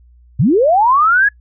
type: linear sweep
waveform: sine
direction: up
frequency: 97.7 to 1700 Hz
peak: -8 dBFS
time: 0.39-1.29 s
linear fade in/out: 10 ms
effects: noise-tail reverb RT60 0.1 s tail -25 dB re dry + added 60 Hz sine -43 dBFS peak until 1.4 s